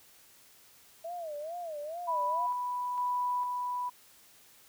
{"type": "tone with vibrato", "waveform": "sine", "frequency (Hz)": 643, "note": "E5", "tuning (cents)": -43, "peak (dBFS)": -36, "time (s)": [1.04, 2.47], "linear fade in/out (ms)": 10, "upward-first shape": "sine", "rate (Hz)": 2.3, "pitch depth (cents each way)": 170}
{"type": "tone with tremolo", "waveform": "sine", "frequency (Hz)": 987, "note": "B5", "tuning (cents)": -1, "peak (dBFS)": -28, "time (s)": [2.07, 3.9], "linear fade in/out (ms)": 20, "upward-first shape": "square", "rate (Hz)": 1.1, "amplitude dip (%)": 30}
{"effects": ["white hiss -59 dBFS RMS until 4.68 s"]}